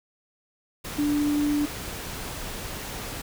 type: tone in noise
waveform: sine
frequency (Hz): 293.3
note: D4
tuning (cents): -2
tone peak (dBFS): -21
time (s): 0.98-1.66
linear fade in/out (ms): 10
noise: pink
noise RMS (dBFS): -35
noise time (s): 0.84-3.22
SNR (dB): +11
effects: none